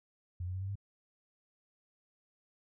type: tone with pitch steps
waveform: sine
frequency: 88.7 / 91.3 / 93.97 / 96.73 / 99.56 Hz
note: F2 / F#2 / F#2 / G2 / G2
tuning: +27 / -23 / +27 / -23 / +27 cents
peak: -35 dBFS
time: 0.4-0.755 s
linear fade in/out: 5 ms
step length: 71 ms
effects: none